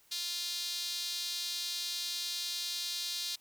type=tone with high-pass filter; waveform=sawtooth; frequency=350 Hz; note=F4; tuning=4 cents sharp; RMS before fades=-37 dBFS; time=0.11-3.36 s; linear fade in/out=10 ms; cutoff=4100 Hz; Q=3.4; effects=white hiss -65 dBFS RMS until 3.4 s